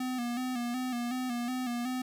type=tone with vibrato; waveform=square; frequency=246.9 Hz; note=B3; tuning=in tune; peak=-32 dBFS; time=0-2.02 s; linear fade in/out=5 ms; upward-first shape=square; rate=2.7 Hz; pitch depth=53 cents each way; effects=none